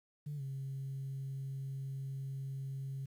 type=tone with pitch glide; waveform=sine; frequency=146.83 to 135.42 Hz; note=D3 to C#3; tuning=0 to -40 cents; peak=-37 dBFS; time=0.26-3.06 s; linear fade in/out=10 ms; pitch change=-140 cents; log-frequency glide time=0.36-0.42 s; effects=tanh soft clip ceiling -35 dBFS + 11-bit